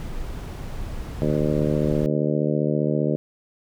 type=noise; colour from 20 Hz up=brown; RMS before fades=-31 dBFS; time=0-2.06 s; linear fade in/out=0 ms
type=harmonic tone; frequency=75.1 Hz; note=D2; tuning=39 cents sharp; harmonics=2 / 3 / 4 / 5 / 6 / 7 / 8; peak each=-24 / -26 / -27 / -28 / -29 / -29 / -30 dBFS; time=1.22-3.16 s; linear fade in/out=0 ms
effects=none